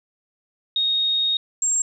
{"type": "tone pair in turn", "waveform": "sine", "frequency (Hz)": [3729, 7508], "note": ["A#7", "A#8"], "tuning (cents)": [0, 11], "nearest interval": "octave", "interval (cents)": 1211, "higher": "second", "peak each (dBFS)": -18, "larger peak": "neither", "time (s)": [[0.76, 1.37], [1.62, 1.82]], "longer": "first", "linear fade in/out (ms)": 2, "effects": []}